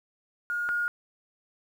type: tone pair in turn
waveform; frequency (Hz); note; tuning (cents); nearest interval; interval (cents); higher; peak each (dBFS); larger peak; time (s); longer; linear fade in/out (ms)
sine; 1429 / 1429; F6 / F6; +39 / +39; unison; 0; neither; -27 / -25; second; 0.5-0.69 / 0.69-0.88; neither; 0
effects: 9-bit